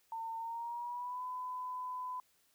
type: tone with pitch glide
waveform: sine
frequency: 906 to 1005.3 Hz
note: A#5 to B5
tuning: -50 to +30 cents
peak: -38 dBFS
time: 0.12-2.2 s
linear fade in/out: 2 ms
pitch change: +180 cents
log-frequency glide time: 0.37-1.23 s
effects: white hiss -72 dBFS RMS until 2.54 s